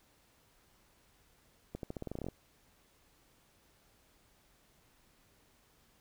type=accelerating click train; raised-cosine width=2 ms; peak=-26 dBFS; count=13; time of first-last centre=1.75-2.286 s; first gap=82 ms; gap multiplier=0.88; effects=pink hiss -68 dBFS RMS until 6 s